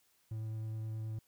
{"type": "tone with vibrato", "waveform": "triangle", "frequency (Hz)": 110, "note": "A2", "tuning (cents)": 0, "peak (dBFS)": -35, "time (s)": [0.31, 1.19], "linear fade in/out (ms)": 5, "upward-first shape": "sine", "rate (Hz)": 9.5, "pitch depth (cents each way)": 9, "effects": ["white hiss -72 dBFS RMS until 1.27 s"]}